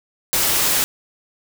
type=noise; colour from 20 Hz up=white; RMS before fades=-18 dBFS; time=0.33-0.84 s; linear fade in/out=0 ms; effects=none